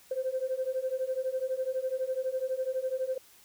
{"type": "beating tone pair", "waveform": "sine", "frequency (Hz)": [513, 525], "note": ["C5", "C5"], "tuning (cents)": [-34, 6], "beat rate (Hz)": 12, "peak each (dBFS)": [-32, -31], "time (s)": [0.11, 3.18], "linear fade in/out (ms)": 5, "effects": ["tanh soft clip ceiling -22 dBFS", "white hiss -58 dBFS RMS until 3.44 s"]}